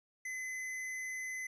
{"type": "tone", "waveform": "square", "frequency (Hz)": 2032, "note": "B6", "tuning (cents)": 49, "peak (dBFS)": -39, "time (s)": [0.25, 1.47], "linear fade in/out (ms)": 5, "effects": ["resampled to 22050 Hz"]}